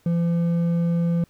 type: tone with hard clipping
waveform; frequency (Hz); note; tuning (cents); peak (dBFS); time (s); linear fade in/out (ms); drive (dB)
sine; 170; F3; -46; -20; 0.06-1.24; 2; 5
effects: pink hiss -61 dBFS RMS until 1.29 s